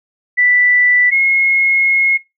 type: tone pair in turn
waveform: sine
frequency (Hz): 1975.5 / 2163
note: B6 / C#7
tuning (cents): 0 / -43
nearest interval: major second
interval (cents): 157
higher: second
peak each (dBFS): -9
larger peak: neither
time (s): 0.37-1.11 / 1.11-2.18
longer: second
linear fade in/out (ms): 20
effects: noise-tail reverb RT60 0.2 s tail -18 dB re dry